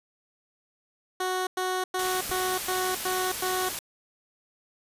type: tone bursts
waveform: 15% pulse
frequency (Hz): 370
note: F#4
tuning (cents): 0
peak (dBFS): -20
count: 7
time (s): 1.2-3.69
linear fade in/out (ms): 5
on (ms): 270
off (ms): 100
type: noise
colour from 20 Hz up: white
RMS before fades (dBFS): -33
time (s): 1.99-3.79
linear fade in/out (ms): 2
type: noise with exponential decay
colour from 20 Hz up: pink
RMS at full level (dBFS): -34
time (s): 2.29-2.4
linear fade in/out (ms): 5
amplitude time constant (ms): 23
effects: resampled to 32000 Hz